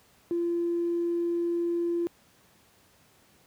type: tone with tanh clipping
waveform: triangle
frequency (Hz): 342.7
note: F4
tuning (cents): -33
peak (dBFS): -25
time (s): 0.31-2.07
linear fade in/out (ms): 0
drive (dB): 4
effects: pink hiss -61 dBFS RMS until 3.46 s + high-pass 80 Hz 12 dB/octave